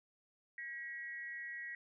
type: tone with amplitude modulation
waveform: sine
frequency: 1912 Hz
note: A#6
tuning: 43 cents sharp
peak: -39 dBFS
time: 0.58-1.75 s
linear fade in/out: 2 ms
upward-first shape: sine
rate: 278 Hz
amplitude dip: 70%
effects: none